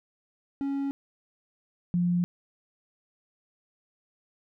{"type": "tone pair in turn", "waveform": ["triangle", "sine"], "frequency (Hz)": [277.2, 175.79], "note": ["C#4", "F3"], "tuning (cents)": [0, 12], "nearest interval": "minor sixth", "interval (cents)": 788, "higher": "first", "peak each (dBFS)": [-25, -22], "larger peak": "second", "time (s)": [[0.61, 0.91], [1.94, 2.24]], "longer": "neither", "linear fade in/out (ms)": 0, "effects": []}